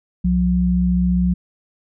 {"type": "tone pair together", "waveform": "sine", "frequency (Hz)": [64.6, 179.58], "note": ["C2", "F3"], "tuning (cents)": [-21, 49], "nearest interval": "octave + tritone", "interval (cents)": 1770, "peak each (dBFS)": [-20, -15], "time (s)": [0.24, 1.34], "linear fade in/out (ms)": 10, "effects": []}